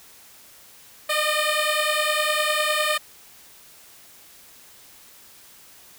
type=beating tone pair; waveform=10% pulse; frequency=603 / 612.9 Hz; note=D5 / D#5; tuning=+46 / -26 cents; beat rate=9.9 Hz; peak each=-15 dBFS; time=1.09-2.98 s; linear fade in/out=10 ms; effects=white hiss -49 dBFS RMS until 5.98 s